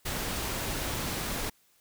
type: noise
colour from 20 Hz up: pink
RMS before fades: -33 dBFS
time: 0.05-1.5 s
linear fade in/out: 10 ms
effects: white hiss -66 dBFS RMS until 1.8 s